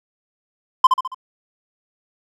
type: tone with echo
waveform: triangle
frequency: 1034 Hz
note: C6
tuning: 21 cents flat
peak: -3 dBFS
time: 0.84-0.87 s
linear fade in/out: 5 ms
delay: 69 ms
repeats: 4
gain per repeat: -6 dB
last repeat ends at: 1.146 s
effects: none